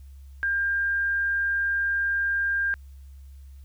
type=tone; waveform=sine; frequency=1600 Hz; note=G6; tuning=35 cents sharp; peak=-22 dBFS; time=0.43-2.74 s; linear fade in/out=0 ms; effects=added 68 Hz sine -42 dBFS peak until 3.64 s + white hiss -66 dBFS RMS until 3.64 s